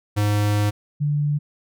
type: tone pair in turn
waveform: square / sine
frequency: 103.83 / 146.84 Hz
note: G#2 / D3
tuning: 0 / 0 cents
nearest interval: tritone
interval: 600 cents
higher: second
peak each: -18 dBFS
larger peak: neither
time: 0.16-0.71 / 1-1.39 s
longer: first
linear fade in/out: 20 ms
effects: none